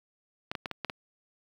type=clicks; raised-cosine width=0.3 ms; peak=-17 dBFS; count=6; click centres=0.515 / 0.552 / 0.658 / 0.713 / 0.847 / 0.898 s; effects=high-pass 80 Hz 12 dB/octave + 8-bit